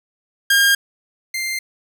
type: tone pair in turn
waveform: sawtooth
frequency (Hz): 1614 / 2095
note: G#6 / C7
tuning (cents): -50 / +2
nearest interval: perfect fourth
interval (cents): 452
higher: second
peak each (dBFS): -8 / -18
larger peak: first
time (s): 0.5-0.75 / 1.34-1.59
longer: neither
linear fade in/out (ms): 5
effects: none